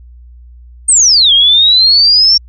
sine exponential two-way sweep, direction down then up, 8870 to 3192 to 5530 Hz, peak -4 dBFS, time 0.88-2.38 s, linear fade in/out 10 ms, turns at 1.33 s, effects added 60 Hz sine -33 dBFS peak until 2.48 s

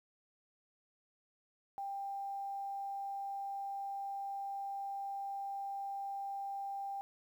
sine tone with quantisation, 792 Hz, G5, 18 cents sharp, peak -38 dBFS, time 1.78-7.01 s, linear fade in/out 0 ms, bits 11, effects none

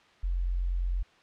sine tone, 44.36 Hz, F1, 28 cents sharp, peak -26 dBFS, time 0.23-1.03 s, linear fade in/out 10 ms, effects white hiss -59 dBFS RMS until 1.22 s + low-pass 3000 Hz 12 dB/octave

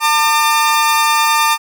sawtooth tone pair together, 902 / 1199.5 Hz, A5 / D6, +43 / +36 cents, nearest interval perfect fourth, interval 493 cents, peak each -10 dBFS, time 0-1.58 s, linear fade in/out 50 ms, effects none

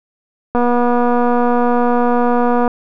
click train, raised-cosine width 1 ms, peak -3 dBFS, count 516, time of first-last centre 0.55-2.678 s, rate 242 Hz, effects none

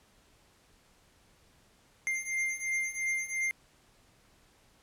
square beating tone pair, 2100 / 2102.9 Hz, C7 / C7, +6 / +8 cents, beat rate 2.9 Hz, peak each -36 / -33 dBFS, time 2.07-3.51 s, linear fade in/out 0 ms, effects pink hiss -64 dBFS RMS until 4.82 s + low-pass 11000 Hz 12 dB/octave

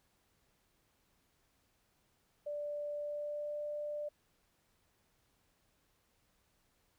sine tone with pitch glide, 587.3 to 592.4 Hz, D5 to D5, 0 to +15 cents, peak -37 dBFS, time 2.46-4.09 s, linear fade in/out 10 ms, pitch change +15 cents, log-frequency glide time 2.93-3.62 s, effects pink hiss -75 dBFS RMS until 6.98 s

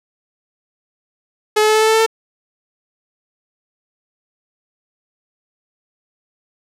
sawtooth tone with pitch steps, 426.3 / 429.3 / 432.3 / 435.3 / 438.3 / 441.3 / 444.4 / 447.5 Hz, G#4 / A4 / A4 / A4 / A4 / A4 / A4 / A4, +45 / -43 / -31 / -19 / -7 / +5 / +17 / +29 cents, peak -7 dBFS, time 1.56-2.064 s, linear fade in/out 10 ms, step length 63 ms, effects low-pass 11000 Hz 12 dB/octave

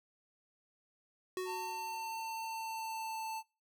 square tone with exponential decay, 370 Hz, F#4, in tune, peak -35 dBFS, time 1.37-2.34 s, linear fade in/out 1 ms, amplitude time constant 210 ms
square tone with pitch glide, 898 to 885.6 Hz, A5 to A5, +35 to +11 cents, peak -39 dBFS, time 1.45-3.43 s, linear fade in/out 50 ms, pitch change -24 cents, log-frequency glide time 2.46-3.29 s
effects noise-tail reverb RT60 0.3 s tail -23 dB re dry

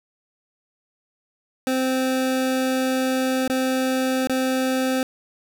25% pulse tone with dropouts, 260 Hz, C4, 11 cents flat, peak -16 dBFS, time 1.67-5.03 s, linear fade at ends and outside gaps 1 ms, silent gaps 3.478-3.498 / 4.272-4.296 s, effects 7-bit

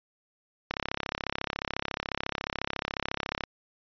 click train, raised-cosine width 0.3 ms, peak -13 dBFS, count 94, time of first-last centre 0.71-3.437 s, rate 34.1 Hz, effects resampled to 11025 Hz

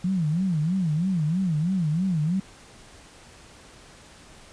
sine tone with vibrato, 169.8 Hz, F3, 48 cents flat, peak -21 dBFS, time 0.04-2.4 s, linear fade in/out 5 ms, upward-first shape sine, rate 3.1 Hz, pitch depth 220 cents each way, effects pink hiss -49 dBFS RMS until 4.52 s + resampled to 22050 Hz

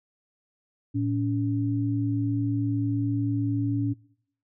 sine tone pair together, 112.31 / 283.4 Hz, A2 / C#4, +36 / +38 cents, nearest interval octave + major third, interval 1602 cents, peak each -26 dBFS, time 0.94-3.94 s, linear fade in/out 20 ms, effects noise-tail reverb RT60 0.7 s tail -24 dB re dry

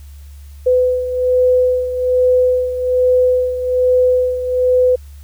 sine beating tone pair, 503 / 504.2 Hz, B4 / B4, +32 / +36 cents, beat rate 1.2 Hz, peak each -12 / -18 dBFS, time 0.66-4.96 s, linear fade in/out 10 ms, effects added 71 Hz sine -33 dBFS peak until 5.23 s + white hiss -51 dBFS RMS until 5.23 s

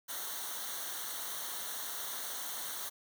white noise with comb filter, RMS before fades -40 dBFS, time 0.08-2.9 s, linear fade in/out 20 ms, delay 0.4 ms, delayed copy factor -0.8, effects none

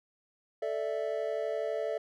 triangle chord, A suspended fourth, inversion none, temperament equal, 440 / 587.3 / 659.3 Hz, A4 / D5 / E5, 0 / 0 / 0 cents, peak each -33 dBFS, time 0.62-1.98 s, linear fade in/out 5 ms, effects none

